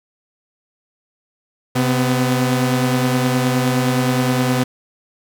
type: tone pair together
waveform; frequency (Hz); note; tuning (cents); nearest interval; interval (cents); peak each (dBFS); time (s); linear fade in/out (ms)
sawtooth; 130 / 250.4; C3 / B3; -11 / +24; major seventh; 1135; -14; 1.75-4.64; 10
effects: none